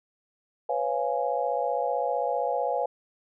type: chord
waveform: sine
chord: C# dominant seventh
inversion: third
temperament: just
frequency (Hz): 498.9 / 554.4 / 693 / 831.5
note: B4 / C#5 / E#5 / G#5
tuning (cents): +17 / 0 / -14 / +2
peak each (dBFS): -30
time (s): 0.69-2.86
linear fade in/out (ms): 5
effects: none